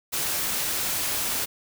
white noise, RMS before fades -27 dBFS, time 0.12-1.46 s, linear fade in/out 20 ms, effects none

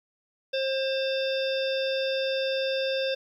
harmonic tone with a mistuned harmonic, 533 Hz, C5, 32 cents sharp, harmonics 1 / 3 / 5 / 7 / 9 / 10, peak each -26 / -37 / -36 / -34 / -41 / -42 dBFS, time 0.53-3.15 s, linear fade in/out 10 ms, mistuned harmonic 7, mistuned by -67 cents, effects 10-bit

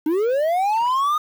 triangle linear sweep, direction up, 293.7 to 1244.5 Hz, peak -15 dBFS, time 0.06-1.18 s, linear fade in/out 5 ms, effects 7-bit

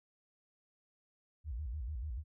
sine tone with vibrato, 66 Hz, C2, 16 cents sharp, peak -37 dBFS, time 1.44-2.24 s, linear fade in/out 50 ms, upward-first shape square, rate 6.8 Hz, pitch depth 250 cents each way, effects none

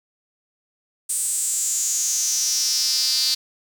square tone with high-pass filter sweep, 139.4 Hz, C#3, 10 cents sharp, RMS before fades -22 dBFS, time 1.09-3.35 s, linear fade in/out 10 ms, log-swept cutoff 8600 to 4500 Hz, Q 6.4, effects none

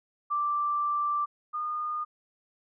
sine tone pair in turn, 1174.7 / 1220.7 Hz, D6 / D#6, 0 / -33 cents, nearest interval minor second, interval 67 cents, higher second, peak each -25 / -29 dBFS, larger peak first, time 0.3-1.26 / 1.53-2.05 s, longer first, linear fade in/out 20 ms, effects none

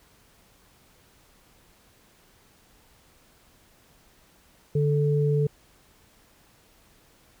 sine tone pair together, 146.83 / 437.8 Hz, D3 / A4, 0 / -9 cents, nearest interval octave + perfect fifth, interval 1891 cents, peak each -21 / -25 dBFS, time 4.75-5.47 s, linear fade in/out 5 ms, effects pink hiss -59 dBFS RMS until 7.4 s

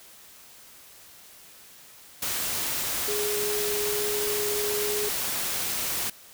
sine tone in noise, 416 Hz, G#4, 3 cents sharp, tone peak -28 dBFS, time 3.08-5.09 s, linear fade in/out 5 ms, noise white, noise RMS -29 dBFS, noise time 2.22-6.1 s, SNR -2 dB, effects white hiss -50 dBFS RMS until 6.33 s

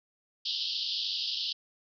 white band-pass noise, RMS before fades -33 dBFS, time 0.45-1.53 s, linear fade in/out 10 ms, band 2900 to 5100 Hz, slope 96 dB/octave, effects none

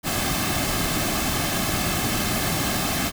pink noise with comb filter, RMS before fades -24 dBFS, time 0.03-3.12 s, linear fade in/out 50 ms, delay 2.1 ms, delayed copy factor -0.55, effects none

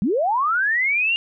sine linear sweep, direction up, 168.3 to 2837 Hz, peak -17 dBFS, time 0.02-1.16 s, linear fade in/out 0 ms, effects none

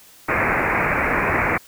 white low-pass noise, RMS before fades -20 dBFS, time 0.28-1.58 s, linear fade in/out 10 ms, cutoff 2400 Hz, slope 96 dB/octave, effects white hiss -48 dBFS RMS until 1.67 s

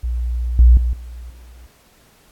sine tone with level steps, 59.9 Hz, A#1, 48 cents sharp, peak -18 / -5 / -15 / -30 / -38 dBFS, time 0.03-1.67 s, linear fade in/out 10 ms, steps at 0.59 / 0.77 / 0.93 / 1.3 s, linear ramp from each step 2 ms, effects pink hiss -53 dBFS RMS until 2.31 s + AAC 64 kbps

